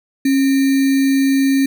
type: tone with sample-and-hold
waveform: sine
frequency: 271.7 Hz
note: C#4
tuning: 35 cents flat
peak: -11 dBFS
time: 0.25-1.66 s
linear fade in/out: 5 ms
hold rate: 2100 Hz
effects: none